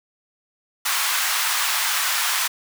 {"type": "high-pass noise", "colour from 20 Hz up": "pink", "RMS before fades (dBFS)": -22, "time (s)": [0.85, 2.48], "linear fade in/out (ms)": 10, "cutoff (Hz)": 1000, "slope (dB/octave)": 24, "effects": []}